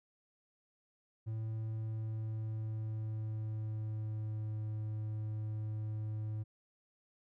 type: tone with pitch glide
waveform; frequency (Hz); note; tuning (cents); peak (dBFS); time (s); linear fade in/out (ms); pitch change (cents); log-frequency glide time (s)
triangle; 110.6 to 107.82; A2 to A2; +9 to -35; -34; 1.26-6.44; 20; -44; 1.52-4.59
effects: none